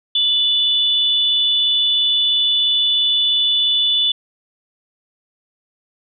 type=tone pair together; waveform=sine; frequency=2960 / 3483 Hz; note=F#7 / A7; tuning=0 / -18 cents; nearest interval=minor third; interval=282 cents; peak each=-21 / -14 dBFS; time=0.15-4.12 s; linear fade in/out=5 ms; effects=none